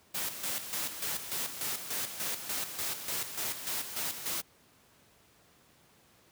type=noise with tremolo; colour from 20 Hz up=white; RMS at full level=-34 dBFS; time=0.14-4.42 s; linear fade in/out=10 ms; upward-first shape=square; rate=3.4 Hz; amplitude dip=60%; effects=pink hiss -63 dBFS RMS until 6.31 s + high-pass 80 Hz 12 dB/octave